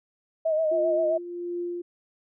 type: tone with vibrato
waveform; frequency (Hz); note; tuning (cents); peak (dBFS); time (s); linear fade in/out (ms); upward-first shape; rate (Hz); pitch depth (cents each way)
sine; 632; D#5; +27; -21; 0.45-1.18; 10; sine; 7.6; 51
type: tone with tremolo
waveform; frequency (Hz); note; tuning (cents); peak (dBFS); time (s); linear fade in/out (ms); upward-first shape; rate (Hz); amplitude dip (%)
sine; 349.2; F4; 0; -27; 0.71-1.82; 10; triangle; 1.4; 60
effects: none